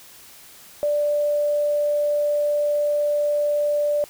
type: tone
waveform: sine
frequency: 588 Hz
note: D5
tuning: 2 cents sharp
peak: -18 dBFS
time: 0.83-4.04 s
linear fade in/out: 0 ms
effects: white hiss -46 dBFS RMS until 4.09 s